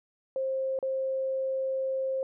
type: tone with dropouts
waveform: sine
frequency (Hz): 530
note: C5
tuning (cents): +22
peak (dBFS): -27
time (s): 0.36-2.23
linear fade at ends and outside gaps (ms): 1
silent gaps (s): 0.789-0.827
effects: none